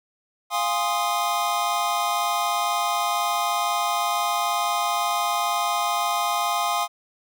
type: chord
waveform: square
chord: F minor seventh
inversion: none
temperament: equal with one note detuned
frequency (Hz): 698.5 / 820.6 / 1046.5 / 1244.5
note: F5 / Ab5 / C6 / Eb6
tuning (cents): 0 / -21 / 0 / 0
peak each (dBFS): -28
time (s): 0.5-6.88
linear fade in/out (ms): 50
effects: none